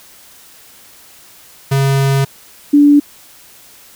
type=tone pair in turn; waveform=square / sine; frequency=136.8 / 289.9 Hz; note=C#3 / D4; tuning=-23 / -22 cents; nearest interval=octave + minor second; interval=1301 cents; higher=second; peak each=-11 / -4 dBFS; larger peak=second; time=1.71-2.25 / 2.73-3 s; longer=first; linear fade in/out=10 ms; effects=white hiss -42 dBFS RMS until 3.95 s